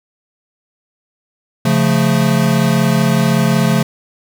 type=chord; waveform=square; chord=Db augmented; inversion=none; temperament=equal; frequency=138.59 / 174.61 / 220 Hz; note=Db3 / F3 / A3; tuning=0 / 0 / 0 cents; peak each=-16 dBFS; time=1.65-3.83 s; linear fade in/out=5 ms; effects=none